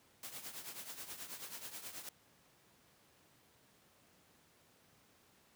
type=noise with tremolo; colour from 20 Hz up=white; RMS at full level=-45 dBFS; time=0.23-2.09 s; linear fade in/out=2 ms; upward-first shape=triangle; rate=9.3 Hz; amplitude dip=75%; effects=pink hiss -68 dBFS RMS until 5.55 s + high-pass 100 Hz 12 dB/octave